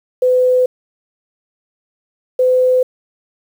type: tone pair in turn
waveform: sine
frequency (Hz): 505 / 508.2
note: B4 / B4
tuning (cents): +39 / +49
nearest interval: unison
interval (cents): 10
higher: second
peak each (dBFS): -9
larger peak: neither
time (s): 0.22-0.66 / 2.39-2.83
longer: neither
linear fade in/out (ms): 5
effects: 7-bit